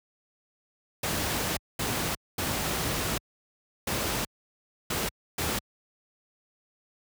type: noise bursts at uneven times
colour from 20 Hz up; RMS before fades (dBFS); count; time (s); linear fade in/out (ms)
pink; -29; 6; 1.03-1.57 / 1.79-2.15 / 2.38-3.18 / 3.87-4.25 / 4.9-5.09 / 5.38-5.59; 5
effects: high-pass 60 Hz 12 dB/octave